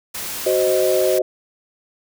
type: noise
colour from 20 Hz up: white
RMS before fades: -28 dBFS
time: 0.14-1.19 s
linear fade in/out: 10 ms
type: chord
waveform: sine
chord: C diminished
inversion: second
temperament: equal with one note detuned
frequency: 373.2 / 523.3 / 622.3 Hz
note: Gb4 / C5 / Eb5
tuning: +15 / 0 / 0 cents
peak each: -19 dBFS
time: 0.46-1.22 s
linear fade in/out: 5 ms
effects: none